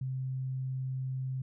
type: tone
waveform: sine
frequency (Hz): 130.81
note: C3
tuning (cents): 0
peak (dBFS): -32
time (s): 0.01-1.42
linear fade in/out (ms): 5
effects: none